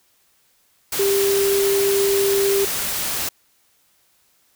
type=tone in noise; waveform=sine; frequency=396.2 Hz; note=G4; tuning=18 cents sharp; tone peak=-16 dBFS; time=0.99-2.65 s; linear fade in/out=5 ms; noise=white; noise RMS=-24 dBFS; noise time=0.92-3.29 s; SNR=+5 dB; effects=white hiss -61 dBFS RMS until 4.55 s